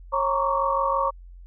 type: tone cluster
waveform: sine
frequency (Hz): 546 / 930 / 1100 / 1146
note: C#5 / A#5 / C#6 / D6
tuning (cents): -26 / -4 / -14 / -43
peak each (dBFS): -26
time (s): 0.12-1.11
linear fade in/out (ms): 20
effects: added 44 Hz sine -41 dBFS peak until 1.46 s